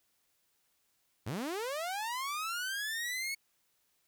sawtooth linear sweep, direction up, 87.7 to 2217 Hz, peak -31 dBFS, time 1.26-3.35 s, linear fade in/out 10 ms, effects white hiss -75 dBFS RMS until 4.07 s

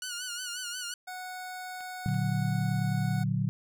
10% pulse tone with vibrato, 1455 Hz, F#6, 29 cents flat, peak -26 dBFS, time 0.02-0.94 s, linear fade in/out 2 ms, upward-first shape sine, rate 5.6 Hz, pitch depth 67 cents each way
25% pulse tone, 737 Hz, F#5, 7 cents flat, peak -34 dBFS, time 1.07-3.24 s, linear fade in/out 10 ms
clicks, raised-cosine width 0.3 ms, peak -36 dBFS, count 3, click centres 1.807 / 2.087 / 2.143 s
sine chord, Bb augmented, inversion none, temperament equal, 116.54 / 146.83 / 185 Hz, Bb2 / D3 / F#3, 0 / 0 / 0 cents, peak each -30 / -30 / -31 dBFS, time 2.06-3.49 s, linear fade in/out 0 ms
effects none

